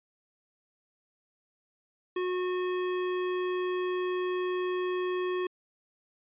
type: tone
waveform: square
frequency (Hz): 364.2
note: F#4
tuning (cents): -27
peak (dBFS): -29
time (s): 2.16-5.47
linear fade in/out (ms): 5
effects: resampled to 8000 Hz